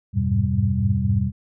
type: tone cluster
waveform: sine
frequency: 85.4 / 100.7 / 104.7 / 126.5 / 194.8 Hz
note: F2 / G2 / G#2 / B2 / G3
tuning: -38 / +47 / +15 / +42 / -11 cents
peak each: -24 dBFS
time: 0.13-1.32 s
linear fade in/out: 50 ms
effects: none